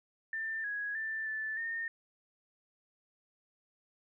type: tone with pitch steps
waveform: sine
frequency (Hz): 1787 / 1664 / 1773 / 1754 / 1828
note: A6 / G#6 / A6 / A6 / A#6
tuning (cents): +26 / +3 / +13 / -6 / -34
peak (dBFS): -34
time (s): 0.33-1.88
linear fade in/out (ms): 2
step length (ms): 310
effects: none